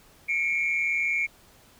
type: tone pair together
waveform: sine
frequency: 2189 / 2349 Hz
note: C#7 / D7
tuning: -22 / 0 cents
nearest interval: minor second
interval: 122 cents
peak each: -25 dBFS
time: 0.28-1.27 s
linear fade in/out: 20 ms
effects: tanh soft clip ceiling -17 dBFS + pink hiss -56 dBFS RMS until 1.79 s